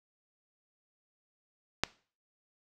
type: click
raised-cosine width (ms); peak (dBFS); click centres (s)
0.2; -8; 1.836
effects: noise-tail reverb RT60 0.4 s tail -20 dB re dry